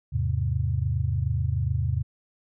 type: chord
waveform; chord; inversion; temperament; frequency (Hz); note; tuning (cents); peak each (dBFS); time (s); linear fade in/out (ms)
sine; E augmented; none; equal with one note detuned; 81.23 / 103.83 / 130.81; E2 / G#2 / B#2; -25 / 0 / 0; -27; 0.12-2.03; 20
effects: none